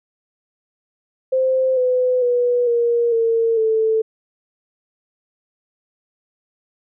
sine tone with pitch steps, 521 / 504.1 / 487.8 / 472 / 456.7 / 441.9 Hz, C5 / B4 / B4 / A#4 / A#4 / A4, -7 / +35 / -21 / +22 / -36 / +7 cents, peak -14 dBFS, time 1.32-4.02 s, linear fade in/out 10 ms, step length 450 ms, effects none

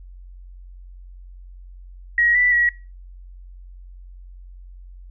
sine tone with pitch steps, 1899 / 1973 / 1918 Hz, A#6 / B6 / A#6, +32 / -2 / +49 cents, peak -14 dBFS, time 2.18-2.69 s, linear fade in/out 2 ms, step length 170 ms, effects noise-tail reverb RT60 0.3 s tail -23 dB re dry + added 45 Hz sine -38 dBFS peak until 5.1 s

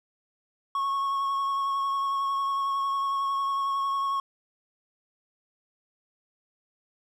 triangle tone with vibrato, 1100 Hz, C#6, 14 cents flat, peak -23 dBFS, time 0.75-4.2 s, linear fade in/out 2 ms, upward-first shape triangle, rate 11 Hz, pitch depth 19 cents each way, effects none

